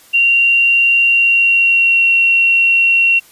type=tone with pitch glide; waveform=sine; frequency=2762 to 2735 Hz; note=F7 to F7; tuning=-20 to -37 cents; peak=-8 dBFS; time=0.13-3.2 s; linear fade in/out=20 ms; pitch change=-17 cents; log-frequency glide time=1.05-2.07 s; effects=white hiss -45 dBFS RMS until 3.31 s + resampled to 32000 Hz